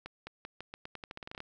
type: accelerating click train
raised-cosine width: 0.3 ms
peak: -26 dBFS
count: 16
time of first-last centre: 0.06-1.404 s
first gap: 210 ms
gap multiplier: 0.86
effects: none